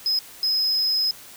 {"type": "tone bursts at uneven times", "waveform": "triangle", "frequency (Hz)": 5090, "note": "D#8", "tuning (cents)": 39, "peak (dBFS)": -18, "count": 2, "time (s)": [[0.06, 0.19], [0.43, 1.11]], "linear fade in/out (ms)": 2, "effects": ["white hiss -44 dBFS RMS until 1.36 s"]}